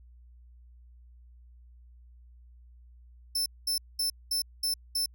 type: tone bursts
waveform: sawtooth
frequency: 5300 Hz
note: E8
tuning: 9 cents sharp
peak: -24 dBFS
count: 6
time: 3.35-5.06 s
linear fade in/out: 5 ms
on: 110 ms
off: 210 ms
effects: added 60 Hz sine -51 dBFS peak until 5.14 s

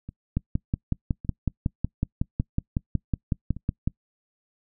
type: two click trains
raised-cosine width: 5 ms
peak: -24 / -11 dBFS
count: 4 / 20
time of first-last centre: 0.09-3.566 / 0.37-3.876 s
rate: 0.863 / 5.42 Hz
effects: noise-tail reverb RT60 0.1 s tail -25 dB re dry

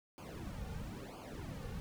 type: noise with flanger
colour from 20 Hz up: brown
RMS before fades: -45 dBFS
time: 0.18-1.8 s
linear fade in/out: 0 ms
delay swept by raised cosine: 0.52 to 3.12 ms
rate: 1 Hz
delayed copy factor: -1
effects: none

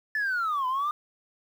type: linear two-way sweep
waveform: sine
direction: down then up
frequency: 1760 to 1000 to 1224 Hz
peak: -23 dBFS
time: 0.15-0.91 s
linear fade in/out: 2 ms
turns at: 0.67 s
effects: tanh soft clip ceiling -23 dBFS + 9-bit

